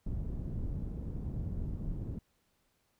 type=low-pass noise; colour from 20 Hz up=pink; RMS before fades=-37 dBFS; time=0.06-2.19 s; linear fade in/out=5 ms; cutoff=190 Hz; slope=12 dB/octave; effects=pink hiss -75 dBFS RMS until 2.99 s